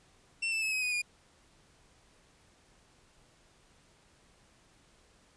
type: tone with pitch steps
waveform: 40% pulse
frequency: 2700 / 2644 / 2590 / 2537 / 2485 / 2433 Hz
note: E7 / E7 / E7 / D#7 / D#7 / D#7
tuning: +41 / +5 / -31 / +33 / -3 / -39 cents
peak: -29 dBFS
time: 0.42-1.02 s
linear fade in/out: 10 ms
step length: 100 ms
effects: pink hiss -64 dBFS RMS until 5.36 s + resampled to 22050 Hz